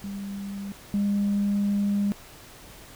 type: tone pair in turn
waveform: sine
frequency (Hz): 198.7 / 202.3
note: G3 / G#3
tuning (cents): +24 / -45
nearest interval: unison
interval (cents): 31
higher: second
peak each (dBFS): -31 / -20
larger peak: second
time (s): 0.04-0.72 / 0.94-2.12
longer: second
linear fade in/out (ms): 0
effects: tanh soft clip ceiling -18 dBFS + pink hiss -47 dBFS RMS until 2.95 s